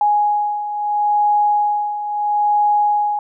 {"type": "beating tone pair", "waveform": "sine", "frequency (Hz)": [831, 831.75], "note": ["G#5", "G#5"], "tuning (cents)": [1, 2], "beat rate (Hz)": 0.75, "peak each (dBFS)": [-21, -15], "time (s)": [0.01, 3.19], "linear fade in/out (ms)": 2, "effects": []}